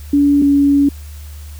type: tone pair in turn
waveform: sine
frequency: 285.7 / 282.7 Hz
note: D4 / C#4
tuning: -48 / +34 cents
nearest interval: unison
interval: 18 cents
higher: first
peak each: -8 dBFS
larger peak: neither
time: 0.13-0.42 / 0.42-0.89 s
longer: second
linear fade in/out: 5 ms
effects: added 74 Hz sine -29 dBFS peak until 1.59 s + white hiss -43 dBFS RMS until 1.59 s